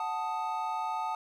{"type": "chord", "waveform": "triangle", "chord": "D# diminished", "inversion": "first", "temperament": "equal", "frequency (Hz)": [740, 880, 1244.5], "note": ["F#5", "A5", "D#6"], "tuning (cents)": [0, 0, 0], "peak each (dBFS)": [-35, -31, -35], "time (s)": [0, 1.15], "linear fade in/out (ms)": 2, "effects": []}